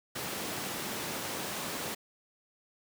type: high-pass noise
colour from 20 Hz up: pink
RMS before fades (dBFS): -37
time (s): 0.15-1.95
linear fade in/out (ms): 10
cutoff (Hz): 180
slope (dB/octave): 12
effects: none